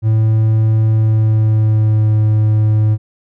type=tone with pitch glide; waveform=triangle; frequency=110 to 107.74 Hz; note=A2 to A2; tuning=0 to -36 cents; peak=-7 dBFS; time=0.02-2.98 s; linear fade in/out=50 ms; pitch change=-36 cents; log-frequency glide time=0.91-2.15 s; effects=none